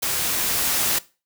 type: noise with level ramp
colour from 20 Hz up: white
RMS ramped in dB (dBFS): -24 to -21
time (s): 0.02-0.99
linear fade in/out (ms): 10
effects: noise-tail reverb RT60 0.3 s tail -19 dB re dry